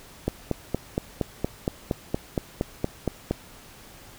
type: click train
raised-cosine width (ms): 2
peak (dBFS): -10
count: 14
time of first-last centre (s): 0.28-3.31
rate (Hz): 4.29
effects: pink hiss -48 dBFS RMS until 4.18 s